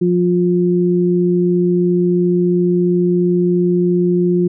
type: tone pair together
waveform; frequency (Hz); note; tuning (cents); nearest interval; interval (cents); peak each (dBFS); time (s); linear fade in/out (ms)
sine; 177.1 / 354.2; F3 / F4; +24 / +24; octave; 1200; -14; 0.01-4.48; 10
effects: none